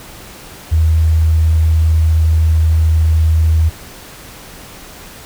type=tone; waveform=sine; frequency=80 Hz; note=D#2; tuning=49 cents sharp; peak=-8 dBFS; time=0.71-3.7 s; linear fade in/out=20 ms; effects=pink hiss -35 dBFS RMS until 5.25 s